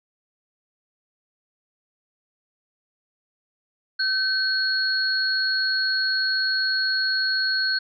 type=tone pair together; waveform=sine; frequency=1535 / 4328 Hz; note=G6 / C#8; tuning=-37 / -42 cents; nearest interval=octave + tritone; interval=1795 cents; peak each=-23 dBFS; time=3.99-7.79 s; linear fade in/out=10 ms; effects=none